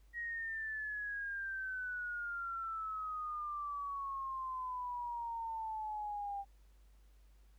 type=exponential sweep; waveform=sine; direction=down; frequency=1900 to 792 Hz; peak=-38 dBFS; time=0.13-6.45 s; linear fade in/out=50 ms; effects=added 50 Hz sine -60 dBFS peak until 7.58 s + pink hiss -75 dBFS RMS until 7.58 s